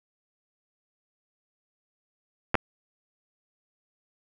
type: clicks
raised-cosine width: 0.5 ms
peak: -6 dBFS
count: 2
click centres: 2.544 / 2.553 s
effects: none